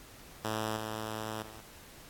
5% pulse tone with level steps, 109.4 Hz, A2, 9 cents flat, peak -21 / -25 / -38 dBFS, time 0.44-1.61 s, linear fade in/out 10 ms, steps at 0.76 / 1.42 s, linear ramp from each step 5 ms, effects pink hiss -53 dBFS RMS until 2.09 s + AAC 64 kbps

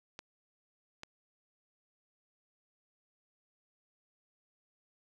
clicks, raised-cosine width 0.2 ms, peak -26 dBFS, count 2, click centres 0.191 / 1.034 s, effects none

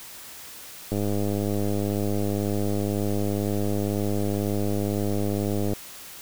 click train, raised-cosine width 2 ms, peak -14 dBFS, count 492, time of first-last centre 0.92-5.734 s, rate 102 Hz, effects white hiss -42 dBFS RMS until 6.21 s

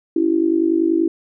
sine tone with amplitude modulation, 329.6 Hz, E4, in tune, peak -10 dBFS, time 0.16-1.08 s, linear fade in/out 5 ms, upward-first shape sine, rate 50.4 Hz, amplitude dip 85%, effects none

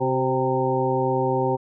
harmonic tone with a mistuned harmonic, 130.81 Hz, C3, in tune, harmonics 1 / 2 / 3 / 4 / 6 / 7, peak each -27 / -29 / -24 / -26 / -28 / -27 dBFS, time 0-1.57 s, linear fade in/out 20 ms, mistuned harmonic 3, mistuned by -34 cents, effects none

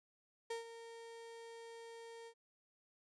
35% pulse tone with ADSR envelope, 460.5 Hz, A#4, 21 cents flat, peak -37 dBFS, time 0.5-2.34 s, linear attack 7 ms, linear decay 130 ms, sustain -12 dB, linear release 70 ms, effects resampled to 22050 Hz

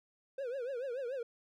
triangle tone with vibrato, 511 Hz, C5, 41 cents flat, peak -34 dBFS, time 0.38-1.23 s, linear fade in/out 5 ms, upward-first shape triangle, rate 6.9 Hz, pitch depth 190 cents each way, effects none

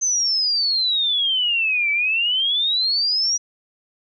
sine exponential two-way sweep, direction down then up, 6272 to 2291 to 5830 Hz, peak -17 dBFS, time 0.01-3.38 s, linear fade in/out 20 ms, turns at 1.91 s, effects none

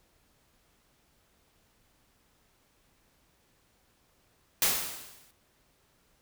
white noise with exponential decay, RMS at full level -23 dBFS, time 4.62-5.31 s, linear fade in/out 2 ms, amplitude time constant 150 ms, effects pink hiss -68 dBFS RMS until 6.21 s

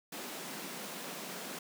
pink high-pass noise, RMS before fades -43 dBFS, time 0.12-1.59 s, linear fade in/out 5 ms, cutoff 170 Hz, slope 48 dB/octave, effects none

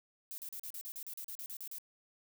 violet noise bursts, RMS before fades -44 dBFS, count 14, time 0.31-1.784 s, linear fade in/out 0 ms, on 70 ms, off 38 ms, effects none

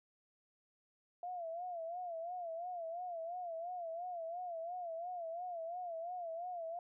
sine tone with vibrato, 689 Hz, F5, 24 cents flat, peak -40 dBFS, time 1.23-6.79 s, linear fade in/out 2 ms, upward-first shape sine, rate 2.9 Hz, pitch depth 100 cents each way, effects none

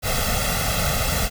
pink noise with comb filter, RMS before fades -22 dBFS, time 0.02-1.3 s, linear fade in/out 50 ms, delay 1.5 ms, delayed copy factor +1, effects none

